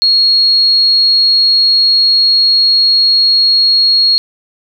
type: tone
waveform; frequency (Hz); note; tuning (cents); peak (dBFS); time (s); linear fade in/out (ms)
sine; 4300; C8; +47; -6; 0.02-4.18; 0
effects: none